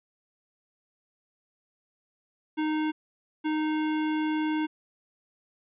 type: tone pair in turn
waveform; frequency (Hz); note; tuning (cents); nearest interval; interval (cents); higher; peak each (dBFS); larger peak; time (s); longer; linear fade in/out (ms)
square; 309 / 309; D#4 / D#4; -12 / -12; unison; 0; neither; -26; neither; 2.57-2.92 / 3.44-4.67; second; 20
effects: resampled to 8000 Hz